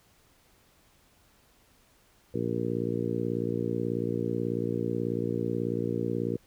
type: harmonic tone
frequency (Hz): 58.27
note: A#1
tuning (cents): 0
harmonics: 2 / 3 / 4 / 5 / 6 / 7 / 8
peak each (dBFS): -35 / -35 / -35 / -35 / -35 / -35 / -35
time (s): 2.34-6.37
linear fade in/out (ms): 5
effects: pink hiss -63 dBFS RMS until 6.46 s